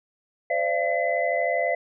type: tone cluster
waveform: sine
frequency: 516 / 588 / 682 / 2022 Hz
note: C5 / D5 / F5 / B6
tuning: -24 / +2 / -41 / +40 cents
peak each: -28 / -27 / -25 / -28 dBFS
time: 0.5-1.75 s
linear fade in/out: 5 ms
effects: none